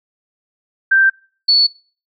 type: tone pair in turn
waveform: sine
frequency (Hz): 1568 / 4435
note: G6 / C#8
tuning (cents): 0 / 0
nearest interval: octave + tritone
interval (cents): 1800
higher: second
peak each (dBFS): -8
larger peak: neither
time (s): 0.91-1.1 / 1.48-1.67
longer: neither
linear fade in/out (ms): 10
effects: noise-tail reverb RT60 0.4 s tail -24 dB re dry